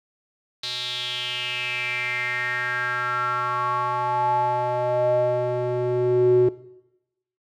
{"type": "tone with band-pass filter sweep", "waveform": "square", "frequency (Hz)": 123.4, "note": "B2", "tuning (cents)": -1, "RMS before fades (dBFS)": -23, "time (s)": [0.63, 6.49], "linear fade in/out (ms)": 5, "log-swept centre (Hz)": [4000, 350], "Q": 6, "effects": ["noise-tail reverb RT60 0.9 s tail -18 dB re dry"]}